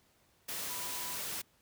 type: tone in noise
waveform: sine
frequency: 987.8 Hz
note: B5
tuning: in tune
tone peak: -47 dBFS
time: 0.69-1.16 s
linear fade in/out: 10 ms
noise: white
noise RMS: -39 dBFS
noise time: 0.48-1.42 s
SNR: -11 dB
effects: pink hiss -69 dBFS RMS until 1.61 s + high-pass 60 Hz 12 dB/octave